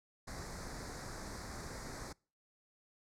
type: band-stop noise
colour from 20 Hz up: pink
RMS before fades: -45 dBFS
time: 0.27-2.13 s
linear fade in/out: 10 ms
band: 2100 to 4200 Hz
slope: 48 dB/octave
effects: noise-tail reverb RT60 0.4 s tail -26 dB re dry + low-pass 8000 Hz 12 dB/octave